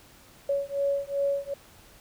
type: beating tone pair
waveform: sine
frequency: 559 / 561.6 Hz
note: C#5 / C#5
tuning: +14 / +22 cents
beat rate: 2.6 Hz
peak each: -28 dBFS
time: 0.49-1.54 s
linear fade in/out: 5 ms
effects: pink hiss -54 dBFS RMS until 2 s